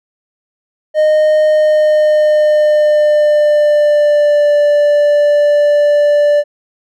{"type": "tone with pitch glide", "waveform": "triangle", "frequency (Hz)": [615, 586.5], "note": ["D#5", "D5"], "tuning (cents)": [-20, -2], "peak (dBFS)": -5, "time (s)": [0.94, 6.44], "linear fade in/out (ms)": 50, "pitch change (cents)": -82, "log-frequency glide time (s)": [1.46, 4.55], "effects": []}